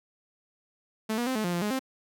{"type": "tone with pitch steps", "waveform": "sawtooth", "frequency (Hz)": [218.7, 240.2, 259.9, 216, 176, 173.3, 209.2, 263.3], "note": ["A3", "B3", "C4", "A3", "F3", "F3", "G#3", "C4"], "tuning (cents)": [-10, -48, -11, -32, 14, -13, 13, 11], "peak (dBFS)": -23, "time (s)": [1.09, 1.794], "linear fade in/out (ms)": 10, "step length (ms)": 88, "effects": []}